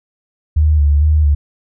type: tone with vibrato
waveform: sine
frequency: 74.6 Hz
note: D2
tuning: 28 cents sharp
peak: -8 dBFS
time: 0.56-1.35 s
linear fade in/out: 10 ms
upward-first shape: square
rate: 2.2 Hz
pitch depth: 46 cents each way
effects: none